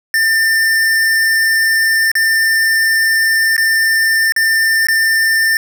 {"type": "tone with dropouts", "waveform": "square", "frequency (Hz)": 1795, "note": "A6", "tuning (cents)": 34, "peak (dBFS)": -11, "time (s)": [0.14, 5.57], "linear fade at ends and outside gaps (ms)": 1, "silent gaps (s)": [[2.116, 2.153], [3.566, 3.579], [4.322, 4.363], [4.87, 4.885]], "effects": []}